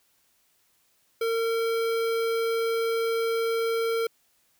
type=tone with notch filter; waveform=square; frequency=456.5 Hz; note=A#4; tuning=36 cents flat; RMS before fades=-26 dBFS; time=1.21-4.07 s; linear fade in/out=5 ms; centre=7300 Hz; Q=1.2; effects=white hiss -67 dBFS RMS until 4.59 s